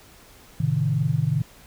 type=chord; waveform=sine; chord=A diminished; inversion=none; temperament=equal with one note detuned; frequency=110 / 133.64 / 155.56 Hz; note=A2 / C3 / Eb3; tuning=0 / +37 / 0 cents; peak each=-27 / -23 / -23 dBFS; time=0.6-1.42 s; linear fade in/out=5 ms; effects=pink hiss -50 dBFS RMS until 1.66 s